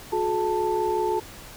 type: tone cluster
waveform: sine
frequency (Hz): 362 / 427.9 / 884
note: F#4 / A4 / A5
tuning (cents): -38 / -48 / +8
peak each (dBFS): -26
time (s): 0.12-1.2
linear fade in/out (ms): 10
effects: pink hiss -43 dBFS RMS until 1.56 s